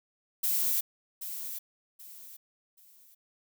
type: noise with echo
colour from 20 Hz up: violet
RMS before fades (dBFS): -28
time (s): 0.43-0.81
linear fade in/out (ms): 10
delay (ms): 780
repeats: 3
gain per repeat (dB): -10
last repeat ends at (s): 3.15
effects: none